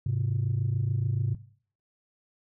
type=tone pair together; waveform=sine; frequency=103.83 / 130.82 Hz; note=G#2 / C3; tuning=0 / 0 cents; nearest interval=major third; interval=400 cents; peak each=-27 / -26 dBFS; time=0.06-1.35 s; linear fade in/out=5 ms; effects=noise-tail reverb RT60 0.5 s tail -17 dB re dry + tanh soft clip ceiling -20 dBFS